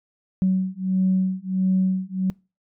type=beating tone pair; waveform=sine; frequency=186.8 / 188.3 Hz; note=F#3 / F#3; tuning=+17 / +31 cents; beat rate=1.5 Hz; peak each=-21 dBFS; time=0.42-2.3 s; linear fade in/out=0 ms; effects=noise-tail reverb RT60 0.3 s tail -25 dB re dry + tanh soft clip ceiling -11 dBFS